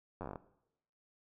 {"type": "slowing click train", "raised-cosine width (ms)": 1, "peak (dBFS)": -28, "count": 10, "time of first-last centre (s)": [0.21, 0.358], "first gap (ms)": 10, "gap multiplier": 1.12, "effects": ["noise-tail reverb RT60 0.8 s tail -17 dB re dry"]}